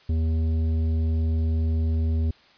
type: tone with tanh clipping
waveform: sine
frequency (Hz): 80.4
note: E2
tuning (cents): -43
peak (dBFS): -22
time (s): 0.09-2.31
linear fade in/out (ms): 5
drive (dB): 10
effects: white hiss -55 dBFS RMS until 2.57 s + resampled to 11025 Hz